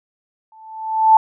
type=tone with exponential growth; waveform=sine; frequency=880 Hz; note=A5; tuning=in tune; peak=-4 dBFS; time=0.52-1.17 s; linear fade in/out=2 ms; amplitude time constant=140 ms; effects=none